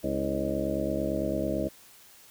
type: harmonic tone with a mistuned harmonic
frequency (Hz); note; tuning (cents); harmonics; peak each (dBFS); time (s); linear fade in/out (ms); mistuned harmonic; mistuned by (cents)
68.9; C#2; -10; 1 / 2 / 3 / 4 / 5 / 6 / 7 / 8 / 9; -38 / -39 / -34 / -36 / -33 / -39 / -39 / -34 / -33; 0.03-1.69; 20; 5; -100
effects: white hiss -54 dBFS RMS until 2.3 s